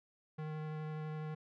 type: tone with vibrato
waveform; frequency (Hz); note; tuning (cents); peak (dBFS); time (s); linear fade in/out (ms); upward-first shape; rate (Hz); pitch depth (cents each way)
square; 154.6; D#3; -11; -40; 0.38-1.35; 10; sine; 12; 9
effects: low-pass 2000 Hz 12 dB/octave